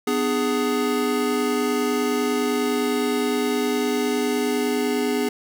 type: chord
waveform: square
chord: G# diminished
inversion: first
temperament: just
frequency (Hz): 249.2 / 299 / 415.3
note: B3 / D4 / G#4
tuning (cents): +16 / +31 / 0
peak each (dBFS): -25 / -28 / -24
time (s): 0.07-5.29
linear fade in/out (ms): 5
effects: none